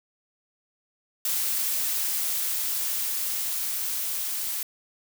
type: noise with level ramp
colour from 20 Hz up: blue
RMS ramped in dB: -26 to -30 dBFS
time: 1.25-4.63 s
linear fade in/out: 2 ms
effects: none